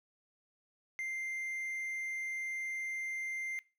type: tone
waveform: triangle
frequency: 2093 Hz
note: C7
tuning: in tune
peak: -34 dBFS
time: 0.99-3.59 s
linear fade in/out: 0 ms
effects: noise-tail reverb RT60 0.3 s tail -21 dB re dry